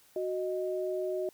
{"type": "tone pair together", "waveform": "sine", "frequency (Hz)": [370, 621.7], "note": ["F#4", "D#5"], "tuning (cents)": [0, -2], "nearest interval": "major sixth", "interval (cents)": 898, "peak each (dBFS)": [-32, -34], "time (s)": [0.16, 1.29], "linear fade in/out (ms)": 2, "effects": ["white hiss -62 dBFS RMS until 1.33 s"]}